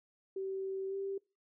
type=tone with pitch glide; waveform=sine; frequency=384.8 to 391.8 Hz; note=G4 to G4; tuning=-32 to -1 cents; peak=-35 dBFS; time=0.36-1.18 s; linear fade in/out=5 ms; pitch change=+31 cents; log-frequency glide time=0.88-0.95 s; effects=noise-tail reverb RT60 0.3 s tail -25 dB re dry